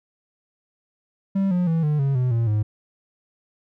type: tone with pitch steps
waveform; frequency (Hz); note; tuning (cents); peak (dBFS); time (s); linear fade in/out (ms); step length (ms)
triangle; 194.8 / 178.63 / 163.81 / 150.21 / 137.74 / 126.31 / 115.83 / 106.22; G3 / F3 / E3 / D3 / C#3 / B2 / A#2 / G#2; -11 / +39 / -11 / +39 / -11 / +39 / -11 / +39; -16; 1.35-2.63; 10; 160
effects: none